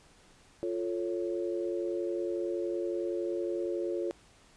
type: chord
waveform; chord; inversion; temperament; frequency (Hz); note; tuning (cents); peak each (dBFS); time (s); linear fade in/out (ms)
sine; F augmented; none; equal; 349.2 / 440 / 554.4; F4 / A4 / C#5; 0 / 0 / 0; -32 / -37 / -37; 0.63-4.11; 0
effects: pink hiss -60 dBFS RMS until 4.56 s + resampled to 22050 Hz